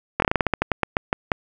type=slowing click train; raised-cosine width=0.5 ms; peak=-3 dBFS; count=15; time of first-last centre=0.2-1.318 s; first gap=22 ms; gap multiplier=1.18; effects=none